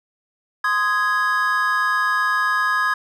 triangle chord, Ab major, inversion first, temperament just, 1038.3 / 1245.9 / 1661.2 Hz, C6 / Eb6 / Ab6, -14 / +2 / 0 cents, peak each -22 / -20 / -18 dBFS, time 0.64-2.94 s, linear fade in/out 5 ms, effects none

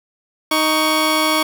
15% pulse tone pair together, 311.1 / 1117 Hz, D#4 / C#6, 0 / +13 cents, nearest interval octave + minor seventh, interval 2213 cents, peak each -11 dBFS, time 0.51-1.43 s, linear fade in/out 5 ms, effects none

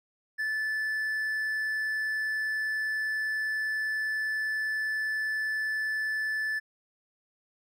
triangle tone, 1745 Hz, A6, 15 cents flat, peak -26 dBFS, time 0.38-6.6 s, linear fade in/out 20 ms, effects none

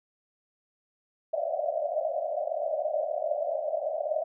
white band-pass noise, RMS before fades -30 dBFS, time 1.33-4.24 s, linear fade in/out 5 ms, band 580 to 680 Hz, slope 96 dB/octave, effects none

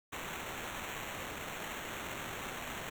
violet noise with sample-and-hold, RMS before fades -42 dBFS, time 0.12-2.9 s, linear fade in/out 10 ms, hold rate 4900 Hz, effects none

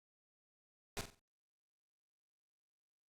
pink noise with echo, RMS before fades -40 dBFS, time 0.97-1.01 s, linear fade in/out 0 ms, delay 46 ms, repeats 4, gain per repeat -9 dB, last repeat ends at 1.194 s, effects low-pass 11000 Hz 12 dB/octave + Opus 48 kbps

